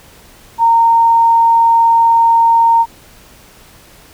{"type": "tone", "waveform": "sine", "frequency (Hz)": 921, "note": "A#5", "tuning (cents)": -21, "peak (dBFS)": -6, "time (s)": [0.58, 2.86], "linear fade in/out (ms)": 50, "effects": ["pink hiss -42 dBFS RMS until 4.13 s"]}